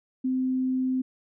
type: tone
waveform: sine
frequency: 258.3 Hz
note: C4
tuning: 22 cents flat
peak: -23 dBFS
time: 0.24-1.02 s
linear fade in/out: 10 ms
effects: none